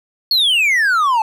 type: exponential sweep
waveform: triangle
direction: down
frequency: 4432 to 853 Hz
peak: -10 dBFS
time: 0.31-1.22 s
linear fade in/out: 2 ms
effects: none